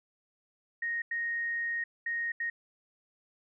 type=tone bursts at uneven times; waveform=sine; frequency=1864.7 Hz; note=A#6; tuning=in tune; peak=-30 dBFS; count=4; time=0.82-1.02 / 1.11-1.84 / 2.06-2.32 / 2.4-2.5 s; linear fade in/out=5 ms; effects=none